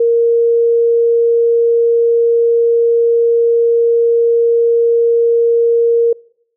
sine tone, 466.2 Hz, A#4, in tune, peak -8 dBFS, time 0-6.13 s, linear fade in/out 5 ms, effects noise-tail reverb RT60 0.7 s tail -26 dB re dry

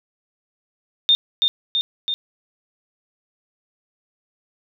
sine tone with echo, 3637 Hz, A#7, 43 cents flat, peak -11 dBFS, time 1.09-1.15 s, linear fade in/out 0 ms, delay 330 ms, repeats 3, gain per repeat -3 dB, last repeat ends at 2.14 s, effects none

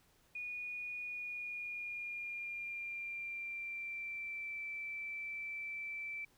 sine tone with pitch glide, 2455 to 2328 Hz, D#7 to D7, -24 to -16 cents, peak -40 dBFS, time 0.35-6.25 s, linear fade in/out 5 ms, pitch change -92 cents, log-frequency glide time 1.05-4.6 s, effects pink hiss -70 dBFS RMS until 6.37 s

